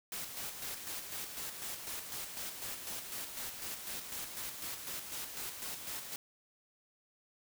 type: noise with tremolo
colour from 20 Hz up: white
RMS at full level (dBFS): -41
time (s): 0.12-6.16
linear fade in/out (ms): 2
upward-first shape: square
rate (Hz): 4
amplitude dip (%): 45
effects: none